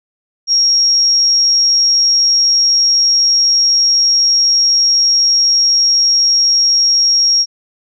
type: tone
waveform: sine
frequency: 5588 Hz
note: F8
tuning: in tune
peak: -8 dBFS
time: 0.47-7.46 s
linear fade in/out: 50 ms
effects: none

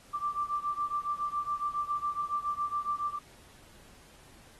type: beating tone pair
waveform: sine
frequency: 1174 / 1181.2 Hz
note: D6 / D6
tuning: -1 / +10 cents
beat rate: 7.2 Hz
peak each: -32 / -34 dBFS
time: 0.13-3.19 s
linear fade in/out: 20 ms
effects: pink hiss -57 dBFS RMS until 4.59 s + AAC 32 kbps

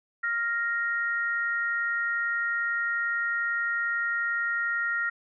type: tone pair together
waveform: sine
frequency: 1400 / 1868.8 Hz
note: F6 / A#6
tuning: +4 / +4 cents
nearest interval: perfect fourth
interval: 500 cents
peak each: -28 dBFS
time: 0.23-5.1 s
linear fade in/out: 10 ms
effects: none

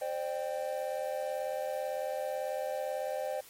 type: chord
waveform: triangle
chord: C suspended second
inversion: none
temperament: equal with one note detuned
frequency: 523.3 / 601.4 / 784 Hz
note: C5 / D5 / G5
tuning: 0 / +41 / 0 cents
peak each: -34 / -34 / -37 dBFS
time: 0.01-3.41 s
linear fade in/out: 10 ms
effects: white hiss -54 dBFS RMS until 3.49 s + MP3 64 kbps

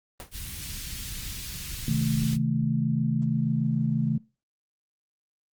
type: noise with exponential decay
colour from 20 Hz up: pink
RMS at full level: -36 dBFS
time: 0.2-0.36 s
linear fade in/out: 0 ms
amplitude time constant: 34 ms
type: band-stop noise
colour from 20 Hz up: pink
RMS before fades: -36 dBFS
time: 0.31-2.38 s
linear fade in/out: 50 ms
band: 140 to 2800 Hz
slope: 12 dB/octave
type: chord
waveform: sine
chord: A diminished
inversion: first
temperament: just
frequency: 132 / 158.4 / 220 Hz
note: C3 / Eb3 / A3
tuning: +16 / +31 / 0 cents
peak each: -27 dBFS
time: 1.88-4.18 s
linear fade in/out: 2 ms
effects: noise-tail reverb RT60 0.3 s tail -25 dB re dry + Opus 24 kbps

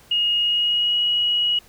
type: tone with pitch glide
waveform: sine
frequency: 2867 to 2907 Hz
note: F7 to F#7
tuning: +45 to -31 cents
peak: -17 dBFS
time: 0.11-1.59 s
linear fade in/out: 5 ms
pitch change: +24 cents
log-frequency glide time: 0.37-0.98 s
effects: pink hiss -51 dBFS RMS until 1.68 s

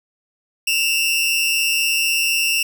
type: tone pair together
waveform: sawtooth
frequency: 2645 / 2801 Hz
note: E7 / F7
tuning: +5 / +4 cents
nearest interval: minor second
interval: 99 cents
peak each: -16 dBFS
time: 0.67-2.63 s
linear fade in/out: 5 ms
effects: 8-bit

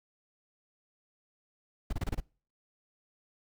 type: noise bursts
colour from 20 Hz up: brown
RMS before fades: -31 dBFS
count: 6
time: 1.9-2.203 s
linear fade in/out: 5 ms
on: 28 ms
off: 27 ms
effects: noise-tail reverb RT60 0.4 s tail -25 dB re dry

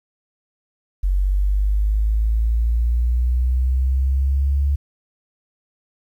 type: linear sweep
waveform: sine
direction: up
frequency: 46.15 to 71 Hz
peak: -15 dBFS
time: 1.03-4.76 s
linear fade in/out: 10 ms
effects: 9-bit

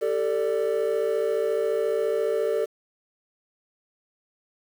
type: chord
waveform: triangle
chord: G suspended second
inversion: none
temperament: equal with one note detuned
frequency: 392 / 446.4 / 587.3 Hz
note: G4 / A4 / D5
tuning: 0 / +25 / 0 cents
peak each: -26 / -22 / -25 dBFS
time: 0.01-2.66 s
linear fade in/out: 20 ms
effects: tanh soft clip ceiling -13 dBFS + 8-bit

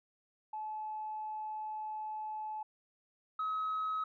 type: tone pair in turn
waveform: sine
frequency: 861 / 1277.1 Hz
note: A5 / D#6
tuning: -38 / +45 cents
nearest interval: perfect fifth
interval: 683 cents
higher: second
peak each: -37 / -31 dBFS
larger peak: second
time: 0.53-2.63 / 3.39-4.04 s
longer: first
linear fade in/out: 5 ms
effects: tanh soft clip ceiling -30 dBFS

